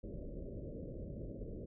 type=low-pass noise; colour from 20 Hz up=pink; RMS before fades=-45 dBFS; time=0.03-1.66 s; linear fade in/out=10 ms; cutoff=600 Hz; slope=96 dB/octave; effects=none